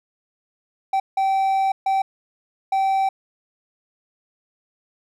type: tone bursts at uneven times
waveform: triangle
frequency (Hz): 774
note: G5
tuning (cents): -22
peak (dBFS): -15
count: 4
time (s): 0.93-1 / 1.17-1.72 / 1.86-2.02 / 2.72-3.09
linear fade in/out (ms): 5
effects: none